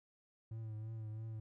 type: tone with vibrato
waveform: triangle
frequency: 110 Hz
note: A2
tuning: in tune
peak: -40 dBFS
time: 0.51-1.4 s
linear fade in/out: 5 ms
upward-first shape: triangle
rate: 3 Hz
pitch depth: 47 cents each way
effects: none